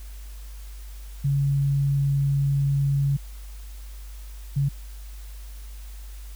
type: tone bursts at uneven times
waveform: sine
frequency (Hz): 139.6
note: C#3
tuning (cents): +13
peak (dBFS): -19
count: 2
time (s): 1.24-3.17 / 4.56-4.69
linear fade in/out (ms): 10
effects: added 50 Hz sine -36 dBFS peak until 6.35 s + white hiss -51 dBFS RMS until 6.35 s